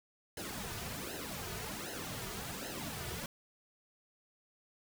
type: noise with flanger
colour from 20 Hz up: pink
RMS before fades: -42 dBFS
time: 0.37-3.26 s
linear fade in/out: 2 ms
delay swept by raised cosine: 0.85 to 3.75 ms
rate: 1.3 Hz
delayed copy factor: -0.85
effects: none